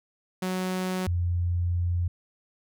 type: tone pair in turn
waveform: sawtooth / sine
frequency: 185 / 87.49 Hz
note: F#3 / F2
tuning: 0 / +4 cents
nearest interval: octave + minor second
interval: 1296 cents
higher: first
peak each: -23 dBFS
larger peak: neither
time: 0.42-1.07 / 1.07-2.08 s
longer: second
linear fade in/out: 5 ms
effects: none